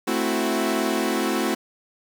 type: chord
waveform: sawtooth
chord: F# half-diminished seventh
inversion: first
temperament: equal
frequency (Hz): 220 / 261.6 / 329.6 / 370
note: A3 / C4 / E4 / F#4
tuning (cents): 0 / 0 / 0 / 0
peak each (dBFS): -23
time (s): 0.07-1.55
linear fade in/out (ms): 10
effects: 7-bit